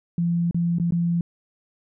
sine tone with dropouts, 171 Hz, F3, 36 cents flat, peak -19 dBFS, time 0.18-1.21 s, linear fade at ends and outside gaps 2 ms, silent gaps 0.511-0.545 / 0.785-0.798 / 0.908-0.922 s, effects none

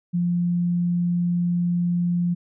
sine tone, 174.61 Hz, F3, in tune, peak -19 dBFS, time 0.13-2.35 s, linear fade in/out 20 ms, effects none

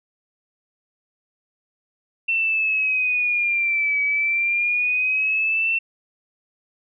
sine exponential two-way sweep, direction down then up, 2700 to 2275 to 2700 Hz, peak -18 dBFS, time 2.28-5.79 s, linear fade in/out 10 ms, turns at 4.02 s, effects none

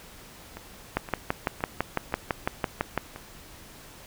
two click trains, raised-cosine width 0.5 ms, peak -23 / -9 dBFS, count 6 / 13, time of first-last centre 0.57-3.161 / 0.97-2.977 s, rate 1.93 / 5.98 Hz, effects pink hiss -48 dBFS RMS until 4.06 s

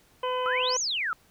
harmonic tone, 505 Hz, B4, 39 cents sharp, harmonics 1 / 2 / 3 / 4 / 5 / 6, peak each -29 / -29 / -43 / -46 / -43 / -38 dBFS, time 0.23-0.77 s, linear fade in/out 5 ms
sine exponential two-way sweep, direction up then down, 1245 to 7000 to 1245 Hz, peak -26 dBFS, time 0.46-1.13 s, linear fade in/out 0 ms, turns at 0.79 s
effects pink hiss -61 dBFS RMS until 1.3 s

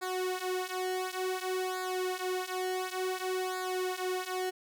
sawtooth tone with flanger, 370 Hz, F#4, in tune, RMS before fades -34 dBFS, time 0.01-4.51 s, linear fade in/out 20 ms, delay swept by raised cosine 0.34 to 6.24 ms, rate 0.56 Hz, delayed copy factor -0.85, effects none

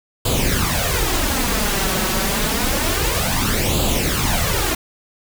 pink noise with flanger, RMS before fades -19 dBFS, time 0.25-4.75 s, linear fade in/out 5 ms, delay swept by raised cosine 0.26 to 5.36 ms, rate 0.28 Hz, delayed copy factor +0.65, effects none

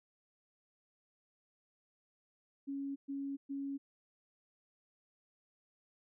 sine tone bursts, 277.2 Hz, C#4, in tune, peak -37 dBFS, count 3, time 2.67-3.78 s, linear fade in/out 20 ms, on 290 ms, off 120 ms, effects none

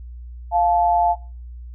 sine tone pair together, 699.6 / 870 Hz, F5 / A5, +3 / -20 cents, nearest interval major third, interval 377 cents, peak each -16 / -18 dBFS, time 0.51-1.16 s, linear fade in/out 50 ms, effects noise-tail reverb RT60 0.4 s tail -21 dB re dry + added 60 Hz sine -33 dBFS peak until 1.74 s

